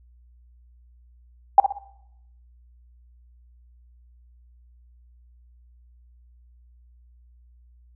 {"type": "tone with echo", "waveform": "sine", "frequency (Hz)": 796, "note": "G5", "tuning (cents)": 26, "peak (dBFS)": -6, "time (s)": [1.58, 1.6], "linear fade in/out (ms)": 2, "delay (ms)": 62, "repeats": 3, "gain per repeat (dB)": -10, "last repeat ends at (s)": 1.786, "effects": ["noise-tail reverb RT60 0.8 s tail -19 dB re dry", "added 60 Hz sine -51 dBFS peak until 7.95 s"]}